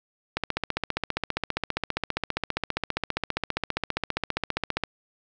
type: click train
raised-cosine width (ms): 0.3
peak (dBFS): -9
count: 68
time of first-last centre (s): 0.37-4.837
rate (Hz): 15
effects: none